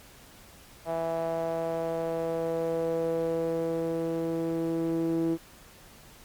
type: tone with band-pass filter sweep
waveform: sawtooth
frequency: 164.81 Hz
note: E3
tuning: in tune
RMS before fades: -29 dBFS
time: 0.85-5.38 s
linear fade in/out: 50 ms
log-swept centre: 690 to 350 Hz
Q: 4.2
effects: pink hiss -52 dBFS RMS until 6.24 s + MP3 96 kbps